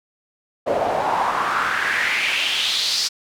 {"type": "noise with band-pass filter sweep", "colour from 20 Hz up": "pink", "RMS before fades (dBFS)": -21, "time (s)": [0.66, 3.09], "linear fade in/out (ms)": 20, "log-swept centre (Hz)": [570, 5100], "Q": 3.6, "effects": []}